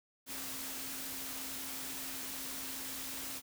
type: tone in noise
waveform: sine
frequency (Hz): 266.6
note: C4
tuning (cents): +33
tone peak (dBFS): -52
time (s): 0.26-3.42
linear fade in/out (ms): 50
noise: white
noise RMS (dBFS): -42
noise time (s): 0.26-3.42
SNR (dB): -13
effects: none